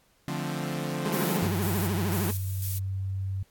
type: chord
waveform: sawtooth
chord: D minor seventh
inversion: none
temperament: equal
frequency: 146.83 / 174.61 / 220 / 261.6 Hz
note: D3 / F3 / A3 / C4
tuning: 0 / 0 / 0 / 0 cents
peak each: -29 / -30 / -35 / -33 dBFS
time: 0.28-1.47 s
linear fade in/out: 0 ms
type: tone with vibrato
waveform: 30% pulse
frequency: 185 Hz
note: F#3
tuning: in tune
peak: -25 dBFS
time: 1.05-2.31 s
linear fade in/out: 5 ms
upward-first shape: triangle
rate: 13 Hz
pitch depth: 290 cents each way
type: noise with tremolo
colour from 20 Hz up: violet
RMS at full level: -34 dBFS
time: 1.12-2.79 s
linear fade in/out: 10 ms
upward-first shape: square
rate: 2 Hz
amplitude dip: 55%
type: tone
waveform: sine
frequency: 96.1 Hz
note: G2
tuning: 34 cents flat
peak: -28 dBFS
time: 1.42-3.43 s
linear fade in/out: 5 ms
effects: pink hiss -65 dBFS RMS until 3.5 s + AAC 64 kbps